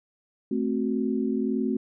sine chord, F# diminished, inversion first, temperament equal, 220 / 261.6 / 370 Hz, A3 / C4 / F#4, 0 / 0 / 0 cents, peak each -27 / -27 / -30 dBFS, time 0.51-1.77 s, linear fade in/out 5 ms, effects none

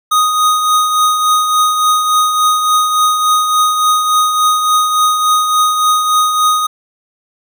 square tone with tremolo, 1244.5 Hz, D#6, in tune, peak -8 dBFS, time 0.11-6.67 s, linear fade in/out 10 ms, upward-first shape triangle, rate 3.5 Hz, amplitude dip 50%, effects none

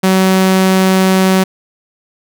sawtooth tone, 188.7 Hz, F#3, 34 cents sharp, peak -4 dBFS, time 0.03-1.44 s, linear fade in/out 10 ms, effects none

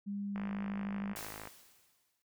sine tone with pitch glide, 201.4 to 200 Hz, G3 to G3, +47 to +35 cents, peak -36 dBFS, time 0.06-1.14 s, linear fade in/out 20 ms, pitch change -12 cents, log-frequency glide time 0.24-0.38 s
click train, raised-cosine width 0.5 ms, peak -29 dBFS, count 60, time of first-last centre 0.36-1.473 s, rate 53 Hz
white noise with exponential decay, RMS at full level -43 dBFS, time 1.16-2.22 s, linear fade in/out 0 ms, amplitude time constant 230 ms
effects noise-tail reverb RT60 0.1 s tail -17 dB re dry

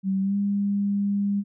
sine tone with pitch glide, 192.4 to 201.3 Hz, G3 to G3, -32 to +46 cents, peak -21 dBFS, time 0.03-1.44 s, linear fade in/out 50 ms, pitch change +78 cents, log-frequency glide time 0.21-0.36 s, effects none

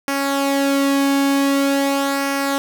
sawtooth tone with flanger, 277.2 Hz, C#4, in tune, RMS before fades -18 dBFS, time 0.08-2.58 s, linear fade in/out 0 ms, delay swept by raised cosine 0.26 to 1.56 ms, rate 0.45 Hz, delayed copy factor -0.5, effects none

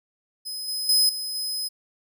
sawtooth tone with level steps, 5060 Hz, D#8, 28 cents sharp, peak -28 / -24 / -14 / -26 / -24 dBFS, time 0.45-1.69 s, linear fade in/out 20 ms, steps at 0.68 / 0.89 / 1.09 / 1.35 s, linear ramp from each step 2 ms, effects none

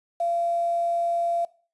sine tone with quantisation, 685 Hz, F5, 34 cents flat, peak -22 dBFS, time 0.2-1.45 s, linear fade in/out 5 ms, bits 8, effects noise-tail reverb RT60 0.4 s tail -20 dB re dry + resampled to 24000 Hz

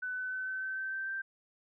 sine tone with pitch steps, 1500 / 1509.6 / 1519.2 / 1528.9 / 1538.6 / 1548.4 / 1558.3 / 1568.2 Hz, F#6 / F#6 / F#6 / G6 / G6 / G6 / G6 / G6, +23 / +34 / +45 / -44 / -33 / -22 / -11 / 0 cents, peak -34 dBFS, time 0.02-1.22 s, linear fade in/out 10 ms, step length 150 ms, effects none

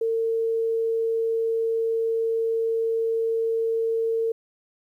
sine tone, 453.3 Hz, A#4, 48 cents flat, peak -21 dBFS, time 0.01-4.32 s, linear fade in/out 5 ms, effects 10-bit

